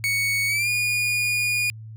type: tone with pitch glide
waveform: 40% pulse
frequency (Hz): 2226 to 2442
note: C#7 to D#7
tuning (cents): +7 to -33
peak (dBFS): -20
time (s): 0.04-1.7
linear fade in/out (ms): 0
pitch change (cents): +160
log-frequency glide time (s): 0.48-0.69
effects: added 110 Hz sine -36 dBFS peak until 1.96 s